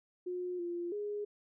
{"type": "tone with pitch steps", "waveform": "sine", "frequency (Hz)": [359.9, 346.7, 414], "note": ["F#4", "F4", "G#4"], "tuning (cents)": [-48, -13, -5], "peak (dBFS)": -35, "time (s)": [0.26, 1.25], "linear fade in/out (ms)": 10, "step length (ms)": 330, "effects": []}